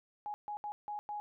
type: tone bursts at uneven times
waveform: sine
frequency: 833 Hz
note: G#5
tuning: 5 cents sharp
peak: -37 dBFS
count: 5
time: 0.26-0.34 / 0.48-0.57 / 0.64-0.72 / 0.88-0.99 / 1.09-1.2 s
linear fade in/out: 0 ms
effects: none